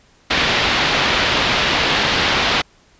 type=low-pass noise; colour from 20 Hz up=white; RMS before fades=-17 dBFS; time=0.3-2.62 s; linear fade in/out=10 ms; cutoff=3900 Hz; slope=24 dB/octave; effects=pink hiss -53 dBFS RMS until 2.99 s + resampled to 16000 Hz